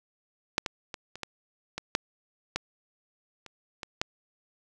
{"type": "clicks", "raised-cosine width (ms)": 0.2, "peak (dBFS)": [-6, -13, -19, -23, -16, -16, -6, -11, -27, -19, -9], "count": 11, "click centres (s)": [0.581, 0.662, 0.942, 1.156, 1.233, 1.78, 1.951, 2.56, 3.463, 3.832, 4.015], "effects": []}